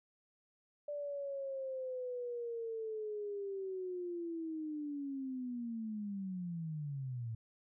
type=linear sweep; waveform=sine; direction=down; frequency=587.3 to 110 Hz; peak=-38 dBFS; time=0.88-7.35 s; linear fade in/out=5 ms; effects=none